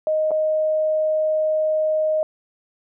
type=tone with dropouts; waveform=sine; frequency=622.3 Hz; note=D#5; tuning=in tune; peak=-17 dBFS; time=0.07-2.23 s; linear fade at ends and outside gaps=1 ms; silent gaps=0.308-0.315 s; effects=none